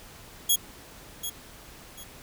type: tone with echo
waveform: 10% pulse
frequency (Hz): 3322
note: G#7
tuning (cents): 0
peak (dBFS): -11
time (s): 0.49-0.56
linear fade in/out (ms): 10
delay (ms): 740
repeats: 2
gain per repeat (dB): -11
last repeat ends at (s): 2.04
effects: pink hiss -48 dBFS RMS until 2.22 s